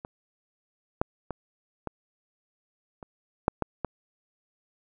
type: clicks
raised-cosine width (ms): 1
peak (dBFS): -23 / -9 / -18 / -18 / -27 / -6 / -12 / -14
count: 8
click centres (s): 0.049 / 1.015 / 1.307 / 1.873 / 3.028 / 3.481 / 3.623 / 3.847
effects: none